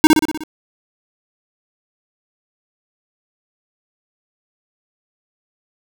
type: tone with echo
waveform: square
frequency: 311.1 Hz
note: D#4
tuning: in tune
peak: -3 dBFS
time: 0.04-0.07 s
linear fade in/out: 0 ms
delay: 61 ms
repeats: 6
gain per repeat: -4 dB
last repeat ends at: 0.436 s
effects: none